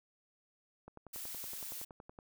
click train, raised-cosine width 1 ms, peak -36 dBFS, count 15, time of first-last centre 0.88-2.188 s, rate 10.7 Hz
blue noise, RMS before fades -44 dBFS, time 1.13-1.85 s, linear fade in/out 10 ms
effects none

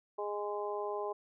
harmonic tone, 206.5 Hz, G#3, 10 cents flat, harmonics 2 / 3 / 4 / 5, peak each -37 / -41 / -41 / -42 dBFS, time 0.18-1.13 s, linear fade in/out 10 ms, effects none

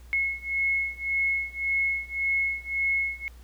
sine beating tone pair, 2177 / 2178.8 Hz, C#7 / C#7, -32 / -30 cents, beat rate 1.8 Hz, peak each -28 / -27 dBFS, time 0.13-3.28 s, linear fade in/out 0 ms, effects added 60 Hz sine -45 dBFS peak until 3.43 s + pink hiss -58 dBFS RMS until 3.43 s

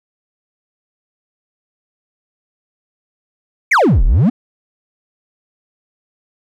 triangle exponential two-way sweep, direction down then up, 2469 to 30.91 to 268.7 Hz, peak -6 dBFS, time 3.71-4.3 s, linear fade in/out 10 ms, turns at 4.04 s, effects none

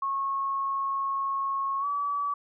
sine tone with pitch glide, 1094 to 1145.7 Hz, C#6 to D6, -23 to -43 cents, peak -26 dBFS, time 0.02-2.34 s, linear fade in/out 5 ms, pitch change +80 cents, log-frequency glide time 1.8-1.86 s, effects none

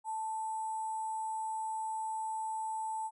sine tone with sample-and-hold, 880 Hz, A5, in tune, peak -34 dBFS, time 0.04-3.11 s, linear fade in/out 50 ms, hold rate 8820 Hz, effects resampled to 24000 Hz

